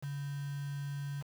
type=tone with quantisation; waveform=sine; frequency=141.7 Hz; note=C#3; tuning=38 cents sharp; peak=-36 dBFS; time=0.02-1.23 s; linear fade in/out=20 ms; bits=8; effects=none